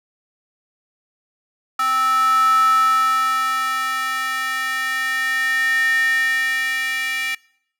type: tone with high-pass filter sweep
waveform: square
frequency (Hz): 261.2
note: C4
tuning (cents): -3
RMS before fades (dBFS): -19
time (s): 1.79-7.35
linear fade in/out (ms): 5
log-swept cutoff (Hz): 1200 to 2100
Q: 9.7
effects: noise-tail reverb RT60 0.7 s tail -24 dB re dry